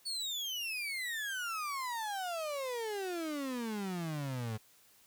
35% pulse exponential sweep, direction down, 4506 to 106.1 Hz, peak -34 dBFS, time 0.05-4.58 s, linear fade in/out 20 ms, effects white hiss -64 dBFS RMS until 5.06 s

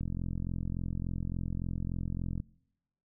click train, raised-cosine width 5 ms, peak -23 dBFS, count 105, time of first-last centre 0.01-2.401 s, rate 43.5 Hz, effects noise-tail reverb RT60 0.9 s tail -25 dB re dry

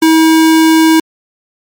square tone, 320.8 Hz, E4, 47 cents flat, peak -5 dBFS, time 0.02-1 s, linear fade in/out 5 ms, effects MP3 96 kbps

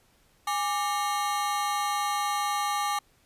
40% pulse ring-modulated tone, 1001 Hz, B5, 23 cents sharp, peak -22 dBFS, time 0.47-2.99 s, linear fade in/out 5 ms, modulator 178 Hz, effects pink hiss -64 dBFS RMS until 3.25 s + resampled to 32000 Hz

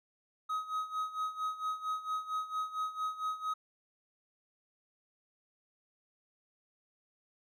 triangle tone with tremolo, 1265 Hz, D#6, 28 cents sharp, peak -29 dBFS, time 0.49-3.54 s, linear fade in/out 10 ms, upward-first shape sine, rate 4.4 Hz, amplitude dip 80%, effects none

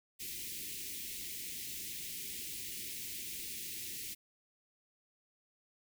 white band-stop noise, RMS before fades -43 dBFS, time 0.19-4.15 s, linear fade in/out 20 ms, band 410 to 2000 Hz, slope 48 dB/octave, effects none

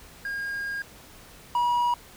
triangle tone pair in turn, 1622 / 964.4 Hz, G#6 / B5, -41 / -41 cents, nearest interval major sixth, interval 900 cents, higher first, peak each -27 / -19 dBFS, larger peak second, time 0.25-0.82 / 1.55-1.94 s, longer first, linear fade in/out 2 ms, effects pink hiss -49 dBFS RMS until 2.16 s

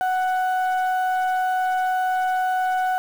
sine tone pair together, 742 / 1485 Hz, F#5 / F#6, +5 / +6 cents, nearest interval octave, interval 1201 cents, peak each -18 / -26 dBFS, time 0.01-2.98 s, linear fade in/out 0 ms, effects tanh soft clip ceiling -16 dBFS + 7-bit

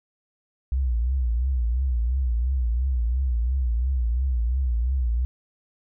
sine tone with vibrato, 61.7 Hz, B1, 1 cent flat, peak -20 dBFS, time 0.72-5.25 s, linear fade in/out 0 ms, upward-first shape triangle, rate 2.9 Hz, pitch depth 170 cents each way, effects none

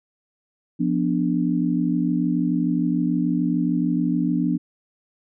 sine chord, B diminished, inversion second, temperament equal, 174.61 / 246.9 / 293.7 Hz, F3 / B3 / D4, 0 / 0 / 0 cents, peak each -23 dBFS, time 0.79-4.58 s, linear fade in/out 20 ms, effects none

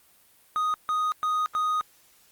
triangle tone bursts at uneven times, 1244.5 Hz, D#6, in tune, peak -21 dBFS, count 4, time 0.56-0.74 / 0.89-1.12 / 1.23-1.46 / 1.55-1.81 s, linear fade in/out 0 ms, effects white hiss -59 dBFS RMS until 2.31 s + Opus 32 kbps

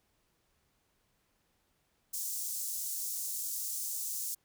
pink high-pass noise, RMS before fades -37 dBFS, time 2.13-4.35 s, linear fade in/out 10 ms, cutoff 6400 Hz, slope 24 dB/octave, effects pink hiss -75 dBFS RMS until 4.44 s

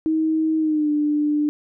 sine tone with pitch glide, 316.7 to 297.2 Hz, D#4 to D4, +31 to +21 cents, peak -17 dBFS, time 0.06-1.49 s, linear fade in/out 0 ms, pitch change -110 cents, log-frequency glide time 0.58-0.9 s, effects none

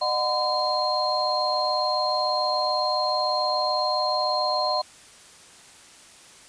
sine tone cluster, 609 / 736 / 1018 / 4208 Hz, D#5 / F#5 / C6 / C8, -37 / -9 / -48 / +9 cents, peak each -27 dBFS, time 0.01-4.82 s, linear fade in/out 10 ms, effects white hiss -49 dBFS RMS until 6.48 s + resampled to 22050 Hz

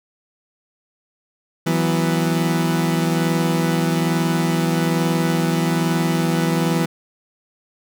30% pulse chord, E suspended second, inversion none, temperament equal with one note detuned, 164.81 / 185.96 / 246.9 Hz, E3 / F#3 / B3, 0 / +9 / 0 cents, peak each -16 / -21 / -22 dBFS, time 1.66-6.86 s, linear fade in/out 10 ms, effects none

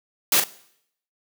white noise with echo, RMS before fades -18 dBFS, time 0.32-0.4 s, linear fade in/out 2 ms, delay 40 ms, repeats 1, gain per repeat -7 dB, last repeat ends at 0.44 s, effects noise-tail reverb RT60 0.7 s tail -19 dB re dry + high-pass 200 Hz 12 dB/octave

